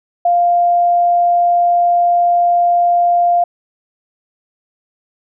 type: tone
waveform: sine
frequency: 698.5 Hz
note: F5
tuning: in tune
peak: -9 dBFS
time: 0.25-3.44 s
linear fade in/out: 5 ms
effects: none